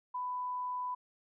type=tone; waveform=sine; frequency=996 Hz; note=B5; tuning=14 cents sharp; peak=-34 dBFS; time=0.14-0.95 s; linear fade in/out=10 ms; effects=none